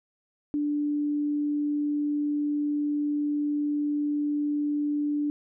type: tone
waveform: sine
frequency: 293.7 Hz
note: D4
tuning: in tune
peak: -24 dBFS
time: 0.54-5.3 s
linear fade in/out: 0 ms
effects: none